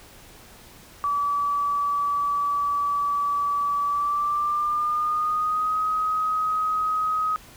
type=tone with pitch glide; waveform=sine; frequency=1150 to 1261.3 Hz; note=D6 to D#6; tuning=-37 to +23 cents; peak=-21 dBFS; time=1.04-7.36 s; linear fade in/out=0 ms; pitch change=+160 cents; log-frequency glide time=3.86-5.77 s; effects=pink hiss -48 dBFS RMS until 7.56 s